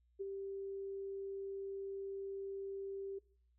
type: tone with ADSR envelope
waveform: sine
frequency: 392 Hz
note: G4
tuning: in tune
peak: -37 dBFS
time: 0.19-3.19 s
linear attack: 21 ms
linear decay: 21 ms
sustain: -4 dB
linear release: 10 ms
effects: noise-tail reverb RT60 0.5 s tail -22 dB re dry + added 60 Hz sine -70 dBFS peak until 3.58 s